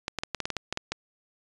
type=clicks; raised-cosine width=0.2 ms; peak=-12 dBFS; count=11; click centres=0.081 / 0.187 / 0.235 / 0.347 / 0.403 / 0.455 / 0.503 / 0.567 / 0.726 / 0.774 / 0.92 s; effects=resampled to 22050 Hz